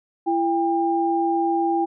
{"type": "tone pair together", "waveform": "sine", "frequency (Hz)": [336.1, 799.4], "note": ["E4", "G5"], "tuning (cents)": [34, 34], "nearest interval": "octave + minor third", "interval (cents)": 1500, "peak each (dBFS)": -21, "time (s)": [0.26, 1.86], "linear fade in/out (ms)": 20, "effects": []}